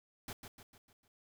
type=noise with echo; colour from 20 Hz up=pink; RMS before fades=-44 dBFS; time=0.28-0.33 s; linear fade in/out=2 ms; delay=150 ms; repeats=5; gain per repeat=-6 dB; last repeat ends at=1.08 s; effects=none